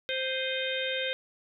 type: harmonic tone with a mistuned harmonic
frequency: 523.3 Hz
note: C5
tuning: in tune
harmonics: 1 / 3 / 4 / 5 / 6 / 7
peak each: -33 / -36 / -38 / -38 / -36 / -36 dBFS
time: 0.09-1.13 s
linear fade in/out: 0 ms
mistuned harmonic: 5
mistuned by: -84 cents
effects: none